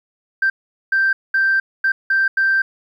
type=tone bursts at uneven times; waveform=sine; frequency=1568 Hz; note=G6; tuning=in tune; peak=-12 dBFS; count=6; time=0.42-0.5 / 0.92-1.13 / 1.34-1.6 / 1.84-1.92 / 2.1-2.28 / 2.37-2.62 s; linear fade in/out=5 ms; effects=tanh soft clip ceiling -9 dBFS + 9-bit